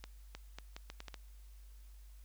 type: accelerating click train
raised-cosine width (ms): 0.2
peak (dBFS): -28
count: 8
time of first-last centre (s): 0.04-1.142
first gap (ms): 310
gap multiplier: 0.76
effects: added 50 Hz sine -52 dBFS peak until 2.24 s + white hiss -69 dBFS RMS until 2.24 s